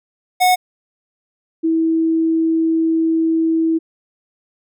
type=tone pair in turn; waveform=square / sine; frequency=732 / 324.9 Hz; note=F#5 / E4; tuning=-19 / -25 cents; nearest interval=octave + major second; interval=1406 cents; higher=first; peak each=-11 / -13 dBFS; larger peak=first; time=0.4-0.56 / 1.63-3.79 s; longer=second; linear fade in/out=20 ms; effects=none